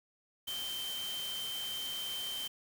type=tone in noise; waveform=sine; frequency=3116 Hz; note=G7; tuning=11 cents flat; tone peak=-37 dBFS; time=0.47-2.48 s; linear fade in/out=10 ms; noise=white; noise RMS=-44 dBFS; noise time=0.47-2.48 s; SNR=+4 dB; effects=none